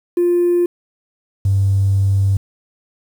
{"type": "tone pair in turn", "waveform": "triangle", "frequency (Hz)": [350, 97.97], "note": ["F4", "G2"], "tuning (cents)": [4, -1], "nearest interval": "octave + minor seventh", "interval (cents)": 2205, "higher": "first", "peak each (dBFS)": -8, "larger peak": "neither", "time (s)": [[0.17, 0.66], [1.45, 2.37]], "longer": "second", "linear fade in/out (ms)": 5, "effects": ["tanh soft clip ceiling -9 dBFS", "7-bit"]}